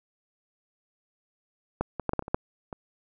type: clicks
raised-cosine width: 1 ms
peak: -12 / -17 / -11 / -13 / -11 / -27 / -23 / -8 / -22 dBFS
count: 9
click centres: 1.81 / 1.997 / 2.093 / 2.134 / 2.193 / 2.224 / 2.281 / 2.345 / 2.728 s
effects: none